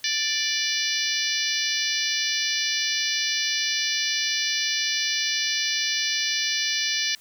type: harmonic tone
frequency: 587.3 Hz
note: D5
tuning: in tune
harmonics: 3 / 4 / 5 / 6 / 7 / 8 / 9 / 10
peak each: -31 / -31 / -31 / -31 / -31 / -31 / -31 / -31 dBFS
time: 0.04-7.15 s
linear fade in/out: 2 ms
effects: white hiss -53 dBFS RMS until 7.2 s